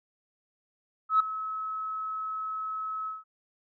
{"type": "tone with ADSR envelope", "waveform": "sine", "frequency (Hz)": 1290, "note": "E6", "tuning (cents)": -38, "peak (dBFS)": -16, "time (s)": [1.09, 3.24], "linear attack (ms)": 110, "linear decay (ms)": 6, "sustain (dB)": -15, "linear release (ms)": 170, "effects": ["tanh soft clip ceiling -12 dBFS"]}